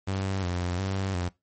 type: tone with vibrato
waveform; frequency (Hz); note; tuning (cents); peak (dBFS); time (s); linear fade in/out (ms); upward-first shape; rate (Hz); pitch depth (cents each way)
sawtooth; 92.5; F#2; 0; -23; 0.07-1.29; 10; square; 1.4; 71
effects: noise-tail reverb RT60 0.2 s tail -21 dB re dry + MP3 32 kbps